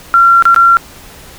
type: tone with dropouts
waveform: sine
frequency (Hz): 1370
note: F6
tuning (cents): -34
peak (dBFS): -3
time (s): 0.14-0.77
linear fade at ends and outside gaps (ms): 0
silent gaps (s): 0.424-0.454 / 0.545-0.562
effects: pink hiss -35 dBFS RMS until 1.38 s